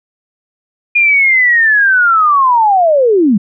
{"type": "linear sweep", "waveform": "sine", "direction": "down", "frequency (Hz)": [2440, 184.9], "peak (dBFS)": -6, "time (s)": [0.95, 3.38], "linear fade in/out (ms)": 10, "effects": []}